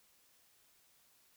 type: silence
effects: white hiss -69 dBFS RMS until 1.36 s